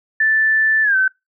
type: tone with pitch glide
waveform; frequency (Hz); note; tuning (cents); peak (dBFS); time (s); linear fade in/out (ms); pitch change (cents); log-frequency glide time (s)
sine; 1760 to 1532.2; A6 to G6; 0 to -40; -12; 0.2-1.08; 5; -240; 0.83-0.96
effects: noise-tail reverb RT60 0.2 s tail -24 dB re dry